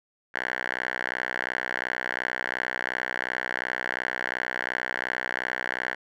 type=tone with band-pass filter; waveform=5% pulse; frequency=62.8 Hz; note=B1; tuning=30 cents sharp; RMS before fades=-31 dBFS; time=0.34-5.95 s; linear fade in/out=10 ms; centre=1600 Hz; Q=3.4; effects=none